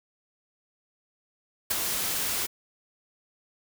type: noise with ADSR envelope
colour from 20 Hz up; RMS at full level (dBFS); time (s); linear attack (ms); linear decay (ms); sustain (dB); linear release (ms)
white; -23; 1.7-2.47; 12; 12; -6; 18
effects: none